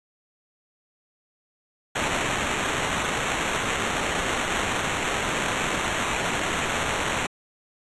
blue noise with sample-and-hold, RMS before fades -26 dBFS, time 1.95-7.27 s, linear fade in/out 10 ms, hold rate 4900 Hz, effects resampled to 24000 Hz

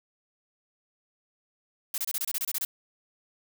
blue noise bursts, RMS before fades -30 dBFS, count 11, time 1.94-2.65 s, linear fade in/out 2 ms, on 40 ms, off 27 ms, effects none

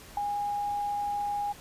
sine tone with ADSR envelope, 819 Hz, G#5, 24 cents flat, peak -24 dBFS, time 0.17-1.53 s, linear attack 3 ms, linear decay 10 ms, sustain -4 dB, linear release 16 ms, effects pink hiss -49 dBFS RMS until 1.6 s + resampled to 32000 Hz

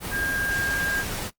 sine tone in noise, 1611 Hz, G6, 47 cents sharp, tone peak -24 dBFS, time 0.1-1.05 s, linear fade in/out 50 ms, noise pink, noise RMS -31 dBFS, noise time 0-1.31 s, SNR +4 dB, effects noise-tail reverb RT60 0.1 s tail -18 dB re dry + Opus 32 kbps

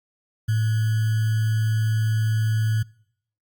sine tone with sample-and-hold, 110 Hz, A2, in tune, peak -18 dBFS, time 0.48-2.83 s, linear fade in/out 10 ms, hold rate 1575 Hz, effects noise-tail reverb RT60 0.7 s tail -25 dB re dry + Opus 48 kbps

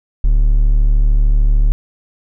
triangle tone, 36.71 Hz, D1, in tune, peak -6 dBFS, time 0.24-1.72 s, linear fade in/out 0 ms, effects none

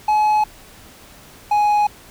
triangle tone pair in turn, 850 / 833.5 Hz, G#5 / G#5, +40 / +6 cents, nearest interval unison, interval 34 cents, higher first, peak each -11 dBFS, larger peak neither, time 0.08-0.44 / 1.51-1.87 s, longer neither, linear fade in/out 5 ms, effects pink hiss -44 dBFS RMS until 2.1 s

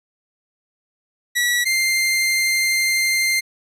sawtooth tone pair in turn, 1939 / 2096 Hz, B6 / C7, -32 / +2 cents, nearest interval minor second, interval 134 cents, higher second, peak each -13 dBFS, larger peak neither, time 1.35-1.65 / 1.65-3.41 s, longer second, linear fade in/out 20 ms, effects resampled to 32000 Hz

